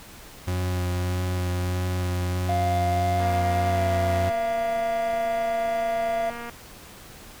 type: tone with vibrato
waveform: 40% pulse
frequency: 90.3 Hz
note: F#2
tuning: 42 cents flat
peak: -23 dBFS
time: 0.47-4.3 s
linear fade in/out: 10 ms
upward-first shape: sine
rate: 1.6 Hz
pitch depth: 14 cents each way
type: tone with pitch glide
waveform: triangle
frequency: 698.5 to 679 Hz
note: F5 to F5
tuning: 0 to -49 cents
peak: -21 dBFS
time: 2.49-6.3 s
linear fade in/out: 2 ms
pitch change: -49 cents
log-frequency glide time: 3.65-3.83 s
type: click train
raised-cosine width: 0.5 ms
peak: -22 dBFS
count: 779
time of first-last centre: 3.2-6.497 s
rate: 236 Hz
effects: pink hiss -45 dBFS RMS until 7.4 s